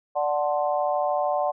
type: chord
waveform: sine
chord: D dominant seventh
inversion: none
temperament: equal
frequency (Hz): 587.3 / 740 / 880 / 1046.5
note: D5 / F#5 / A5 / C6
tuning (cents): 0 / 0 / 0 / 0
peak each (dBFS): -25 / -25 / -31 / -31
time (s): 0.15-1.52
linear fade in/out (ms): 20
effects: none